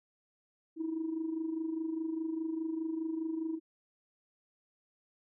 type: tone with amplitude modulation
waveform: sine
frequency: 322.2 Hz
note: E4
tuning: 39 cents flat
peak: -29 dBFS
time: 0.76-3.6 s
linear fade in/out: 50 ms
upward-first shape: sine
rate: 24.9 Hz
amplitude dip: 65%
effects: tanh soft clip ceiling -27 dBFS